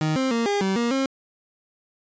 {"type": "tone with pitch steps", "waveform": "30% pulse", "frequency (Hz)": [155.6, 263.1, 231.8, 406, 192.1, 236.2, 268.6], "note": ["D#3", "C4", "A#3", "G#4", "G3", "A#3", "C4"], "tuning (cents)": [0, 10, -10, -39, -35, 23, 46], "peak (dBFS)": -18, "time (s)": [0.01, 1.06], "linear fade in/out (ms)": 2, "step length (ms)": 150, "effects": ["resampled to 16000 Hz"]}